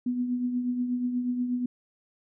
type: tone with tremolo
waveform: sine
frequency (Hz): 246.9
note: B3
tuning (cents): 0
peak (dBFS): -23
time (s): 0.06-1.66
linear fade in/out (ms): 5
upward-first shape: triangle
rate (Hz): 8.3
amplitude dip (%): 55
effects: none